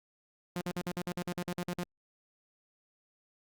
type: tone bursts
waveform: sawtooth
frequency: 176.9 Hz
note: F3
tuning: 23 cents sharp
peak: -29 dBFS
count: 13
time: 0.56-1.833 s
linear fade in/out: 0 ms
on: 49 ms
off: 53 ms
effects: Opus 48 kbps